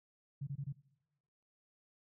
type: tone bursts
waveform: sine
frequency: 140 Hz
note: C#3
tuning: 18 cents sharp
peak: -37 dBFS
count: 4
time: 0.41-0.727 s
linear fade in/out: 10 ms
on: 62 ms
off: 23 ms
effects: noise-tail reverb RT60 1.0 s tail -21 dB re dry